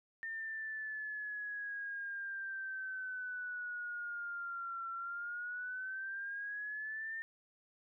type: exponential two-way sweep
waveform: sine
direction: down then up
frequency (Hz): 1812 to 1353 to 1812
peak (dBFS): -39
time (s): 0.23-7.22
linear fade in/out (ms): 0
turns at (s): 4.9
effects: none